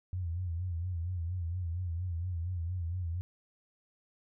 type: tone with vibrato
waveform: sine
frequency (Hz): 87.31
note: F2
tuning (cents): 0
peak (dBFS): -32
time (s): 0.13-3.21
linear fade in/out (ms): 0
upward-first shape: sine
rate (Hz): 4.3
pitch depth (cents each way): 100
effects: none